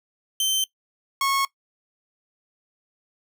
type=tone pair in turn; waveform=sawtooth; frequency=3100 / 1096 Hz; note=G7 / C#6; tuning=-20 / -20 cents; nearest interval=octave + tritone; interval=1800 cents; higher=first; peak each=-17 dBFS; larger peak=neither; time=0.4-0.64 / 1.21-1.45 s; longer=neither; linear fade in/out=2 ms; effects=noise-tail reverb RT60 0.1 s tail -19 dB re dry